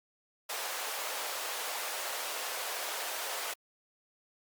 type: high-pass noise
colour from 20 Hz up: pink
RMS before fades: -37 dBFS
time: 0.49-3.54 s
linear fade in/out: 10 ms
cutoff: 530 Hz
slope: 24 dB/octave
effects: Opus 48 kbps